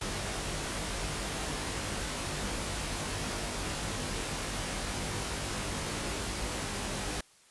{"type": "noise with comb filter", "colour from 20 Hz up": "pink", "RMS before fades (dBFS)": -35, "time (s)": [0.01, 7.21], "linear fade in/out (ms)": 5, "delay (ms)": 20, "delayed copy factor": 0.85, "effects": ["white hiss -61 dBFS RMS until 7.5 s", "resampled to 24000 Hz"]}